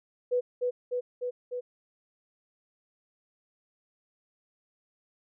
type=tone with echo; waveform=sine; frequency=493.9 Hz; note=B4; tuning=in tune; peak=-23 dBFS; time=0.31-0.41 s; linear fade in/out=20 ms; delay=300 ms; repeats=4; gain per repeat=-2 dB; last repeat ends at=1.61 s; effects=none